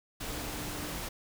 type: tone in noise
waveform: sine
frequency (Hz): 298.7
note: D4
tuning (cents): +29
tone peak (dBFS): -45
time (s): 0.27-0.96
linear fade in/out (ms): 10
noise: pink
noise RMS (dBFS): -38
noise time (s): 0.2-1.09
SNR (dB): -10
effects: none